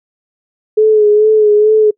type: tone with vibrato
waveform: sine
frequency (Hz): 425.9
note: G#4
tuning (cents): +44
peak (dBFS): -5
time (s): 0.77-1.91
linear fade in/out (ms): 10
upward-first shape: sine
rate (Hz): 2.3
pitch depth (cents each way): 37
effects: noise-tail reverb RT60 0.1 s tail -26 dB re dry